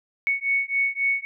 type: beating tone pair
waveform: sine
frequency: 2217 / 2220.7 Hz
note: C#7 / C#7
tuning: 0 / +3 cents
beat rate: 3.7 Hz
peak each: -24 dBFS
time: 0.27-1.25 s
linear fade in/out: 0 ms
effects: none